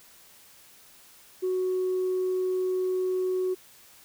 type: tone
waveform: sine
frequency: 370 Hz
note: F#4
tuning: in tune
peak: -23 dBFS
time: 1.42-3.55 s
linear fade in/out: 20 ms
effects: tanh soft clip ceiling -21 dBFS + white hiss -54 dBFS RMS until 4.04 s